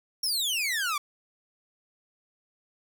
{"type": "exponential sweep", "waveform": "sawtooth", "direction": "down", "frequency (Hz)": [5620, 1124], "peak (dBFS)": -23, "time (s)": [0.23, 0.98], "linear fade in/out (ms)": 5, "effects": []}